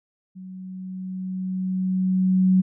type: tone with level ramp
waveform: sine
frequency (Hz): 186.4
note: F#3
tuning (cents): +13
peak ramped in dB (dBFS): -36 to -13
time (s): 0.35-2.62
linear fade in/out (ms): 20
effects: none